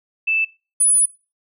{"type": "tone pair in turn", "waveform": "sine", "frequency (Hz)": [2639, 9906], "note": ["E7", "D#9"], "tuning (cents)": [1, -9], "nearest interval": "octave + major seventh", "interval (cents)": 2290, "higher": "second", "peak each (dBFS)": [-16, -11], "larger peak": "second", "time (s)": [[0.27, 0.45], [0.8, 1.06]], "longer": "second", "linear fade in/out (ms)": 10, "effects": ["noise-tail reverb RT60 0.3 s tail -20 dB re dry"]}